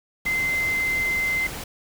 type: tone in noise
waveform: sine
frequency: 2072 Hz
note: C7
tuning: 17 cents flat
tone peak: -21 dBFS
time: 0.26-1.47 s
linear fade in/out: 5 ms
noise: pink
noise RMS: -34 dBFS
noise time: 0.25-1.64 s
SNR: +10 dB
effects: none